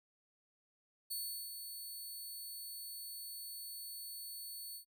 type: tone with ADSR envelope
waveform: 5% pulse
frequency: 4440 Hz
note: C#8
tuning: 2 cents sharp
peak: -31 dBFS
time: 1.1-4.85 s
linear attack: 15 ms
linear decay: 380 ms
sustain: -7 dB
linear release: 96 ms
effects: noise-tail reverb RT60 0.1 s tail -26 dB re dry